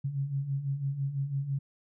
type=beating tone pair; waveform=sine; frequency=134.2 / 140.2 Hz; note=C3 / C#3; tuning=+44 / +20 cents; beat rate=6 Hz; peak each=-36 / -30 dBFS; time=0.04-1.59 s; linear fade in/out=10 ms; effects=none